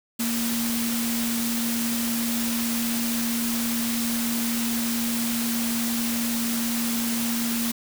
sine tone in noise, 233.1 Hz, A#3, in tune, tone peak -25 dBFS, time 0.19-7.72 s, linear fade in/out 10 ms, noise white, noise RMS -29 dBFS, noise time 0.19-7.72 s, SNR +1 dB, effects none

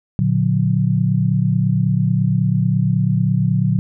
sine chord, Bb augmented, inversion none, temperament just, 116.54 / 145.68 / 182.1 Hz, Bb2 / D3 / F#3, 0 / -14 / -27 cents, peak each -18 dBFS, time 0.19-3.79 s, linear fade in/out 0 ms, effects none

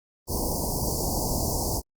pink band-stop noise, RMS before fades -27 dBFS, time 0.27-1.82 s, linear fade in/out 50 ms, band 1000 to 4600 Hz, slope 96 dB/octave, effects Opus 24 kbps

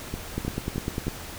two click trains, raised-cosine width 3 ms, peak -17 / -14 dBFS, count 4 / 8, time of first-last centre 0.14-1.069 / 0.38-1.081 s, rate 3.23 / 9.98 Hz, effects added 80 Hz sine -47 dBFS peak until 1.38 s + pink hiss -39 dBFS RMS until 1.38 s

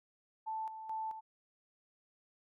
sine tone with tremolo, 880 Hz, A5, in tune, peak -36 dBFS, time 0.46-1.21 s, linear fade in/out 20 ms, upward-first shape square, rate 2.3 Hz, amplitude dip 60%, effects none

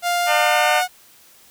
sawtooth tone with pitch glide, 701 to 730.8 Hz, F5 to F#5, +6 to -22 cents, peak -14 dBFS, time 0.02-0.88 s, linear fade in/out 50 ms, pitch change +72 cents, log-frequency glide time 0.21-0.72 s
harmonic tone, 301.4 Hz, D4, 45 cents sharp, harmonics 2 / 3 / 4 / 5 / 6 / 7 / 8 / 9 / 10, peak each -22 / -24 / -25 / -26 / -27 / -27 / -28 / -29 / -29 dBFS, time 0.26-0.83 s, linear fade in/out 50 ms
effects white hiss -50 dBFS RMS until 1.5 s

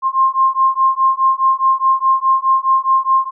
sine beating tone pair, 1058 / 1062.8 Hz, C6 / C6, +19 / +27 cents, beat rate 4.8 Hz, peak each -14 / -14 dBFS, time 0.02-3.31 s, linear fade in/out 50 ms, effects none

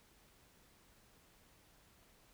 silence, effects pink hiss -67 dBFS RMS until 2.33 s

